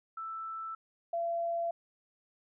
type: tone pair in turn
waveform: sine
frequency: 1323 / 678.9 Hz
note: E6 / F5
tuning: +6 / -49 cents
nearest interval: octave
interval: 1155 cents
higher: first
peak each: -37 / -30 dBFS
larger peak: second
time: 0.17-0.75 / 1.13-1.71 s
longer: neither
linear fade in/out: 5 ms
effects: none